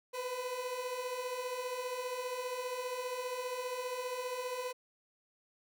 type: beating tone pair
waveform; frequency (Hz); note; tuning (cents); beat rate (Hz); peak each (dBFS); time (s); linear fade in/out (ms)
30% pulse; 490 / 505; B4 / B4; -14 / +39; 15; -40 / -35; 0.13-4.73; 20
effects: none